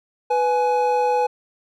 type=tone pair together; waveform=triangle; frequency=495.5 / 840.6 Hz; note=B4 / G#5; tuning=+6 / +21 cents; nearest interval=major sixth; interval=915 cents; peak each=-18 / -17 dBFS; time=0.3-1.27 s; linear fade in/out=10 ms; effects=none